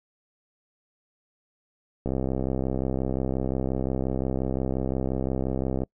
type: click train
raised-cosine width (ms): 2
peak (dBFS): -14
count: 249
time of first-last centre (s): 2.06-5.835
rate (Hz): 65.7
effects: noise-tail reverb RT60 0.1 s tail -26 dB re dry